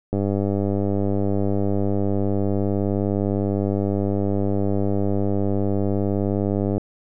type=click train; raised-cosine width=2 ms; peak=-10 dBFS; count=664; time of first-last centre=0.13-6.78 s; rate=99.7 Hz; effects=none